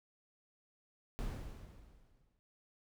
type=noise with exponential decay; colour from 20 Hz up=brown; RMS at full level=-37 dBFS; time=1.19-2.39 s; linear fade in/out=0 ms; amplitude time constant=260 ms; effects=none